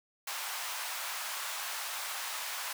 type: high-pass noise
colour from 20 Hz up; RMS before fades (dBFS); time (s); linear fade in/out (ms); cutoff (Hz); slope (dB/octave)
pink; -38; 0.27-2.73; 5; 810; 24
effects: none